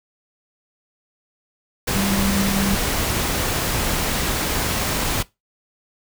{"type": "tone in noise", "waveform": "sine", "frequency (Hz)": 196.6, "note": "G3", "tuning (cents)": 5, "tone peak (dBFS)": -20, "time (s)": [1.95, 2.75], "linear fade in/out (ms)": 10, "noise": "pink", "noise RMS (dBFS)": -22, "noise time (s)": [1.87, 5.23], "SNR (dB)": -1, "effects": ["noise-tail reverb RT60 0.2 s tail -20 dB re dry"]}